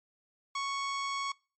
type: tone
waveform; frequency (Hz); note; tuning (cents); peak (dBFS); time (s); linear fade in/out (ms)
sawtooth; 1108.7; C#6; 0; -28; 0.55-1.32; 5
effects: noise-tail reverb RT60 0.4 s tail -26 dB re dry + MP3 32 kbps